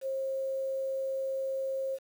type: tone with quantisation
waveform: sine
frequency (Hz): 535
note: C5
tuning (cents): +38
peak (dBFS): -30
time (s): 0.01-1.99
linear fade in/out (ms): 50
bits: 9
effects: none